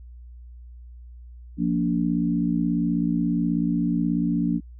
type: chord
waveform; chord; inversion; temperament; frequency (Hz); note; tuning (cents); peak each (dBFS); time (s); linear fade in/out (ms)
sine; Bb major; second; equal with one note detuned; 174.61 / 233.1 / 289.6; F3 / Bb3 / D4; 0 / 0 / -24; -24 / -25 / -25; 1.57-4.61; 50
effects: added 60 Hz sine -40 dBFS peak until 4.79 s